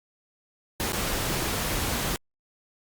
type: noise with dropouts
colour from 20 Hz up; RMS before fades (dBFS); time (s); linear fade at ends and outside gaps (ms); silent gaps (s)
pink; -28; 0.8-2.16; 0; 0.921-0.932
effects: Opus 48 kbps